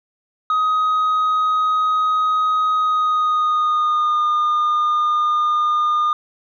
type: tone with pitch glide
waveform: sine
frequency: 1257 to 1216.3 Hz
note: D#6 to D#6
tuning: +17 to -40 cents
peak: -12 dBFS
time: 0.5-6.13 s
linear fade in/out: 2 ms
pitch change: -57 cents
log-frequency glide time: 2.74-4.25 s
effects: tanh soft clip ceiling -14 dBFS